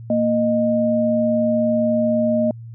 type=tone pair together; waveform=sine; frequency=231.1 / 617 Hz; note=A#3 / D#5; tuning=-15 / -15 cents; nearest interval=octave + perfect fourth; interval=1700 cents; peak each=-18 dBFS; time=0.1-2.51 s; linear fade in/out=2 ms; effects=added 115 Hz sine -33 dBFS peak until 2.74 s